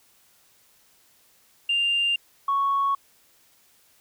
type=tone pair in turn; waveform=sine; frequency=2794 / 1108.8 Hz; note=F7 / C#6; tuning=0 / 0 cents; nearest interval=octave + major third; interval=1600 cents; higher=first; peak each=-19 dBFS; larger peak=neither; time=1.69-2.16 / 2.48-2.95 s; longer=neither; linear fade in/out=5 ms; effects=tanh soft clip ceiling -16 dBFS + white hiss -60 dBFS RMS until 4 s